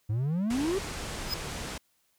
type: exponential sweep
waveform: triangle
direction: up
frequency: 101.9 to 407.2 Hz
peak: -24 dBFS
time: 0.09-0.79 s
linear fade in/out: 10 ms
type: low-pass noise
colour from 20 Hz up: pink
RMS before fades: -37 dBFS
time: 0.5-1.78 s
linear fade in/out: 5 ms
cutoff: 9800 Hz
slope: 24 dB/octave
type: tone with exponential growth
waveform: square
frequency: 5050 Hz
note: D#8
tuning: 25 cents sharp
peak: -26 dBFS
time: 1.23-1.34 s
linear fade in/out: 5 ms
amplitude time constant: 22 ms
effects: white hiss -71 dBFS RMS until 2.18 s